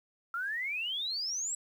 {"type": "exponential sweep", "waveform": "sine", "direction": "up", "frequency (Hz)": [1346, 7900], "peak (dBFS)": -32, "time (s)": [0.34, 1.55], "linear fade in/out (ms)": 2, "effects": ["10-bit"]}